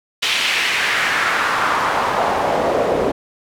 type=noise with band-pass filter sweep; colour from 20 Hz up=pink; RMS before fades=-18 dBFS; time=0.22-3.12 s; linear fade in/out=10 ms; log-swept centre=3100 to 460 Hz; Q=1.9; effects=none